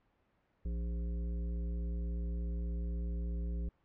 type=harmonic tone with a mistuned harmonic; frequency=58.27 Hz; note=A#1; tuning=in tune; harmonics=1 / 3 / 5 / 7 / 9; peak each=-34 / -44 / -54 / -54 / -59 dBFS; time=0.65-3.69 s; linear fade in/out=5 ms; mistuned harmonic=5; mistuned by=+27 cents; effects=pink hiss -74 dBFS RMS until 3.84 s + low-pass 2000 Hz 12 dB/octave